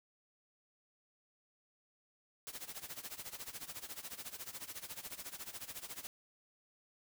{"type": "noise with tremolo", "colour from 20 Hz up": "white", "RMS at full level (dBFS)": -44, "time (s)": [2.47, 6.07], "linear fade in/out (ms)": 0, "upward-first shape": "sine", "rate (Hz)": 14, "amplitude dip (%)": 85, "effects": []}